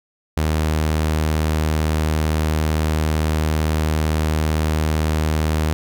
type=tone; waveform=sawtooth; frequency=77.78 Hz; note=D#2; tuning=in tune; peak=-13 dBFS; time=0.37-5.73 s; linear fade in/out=0 ms; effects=none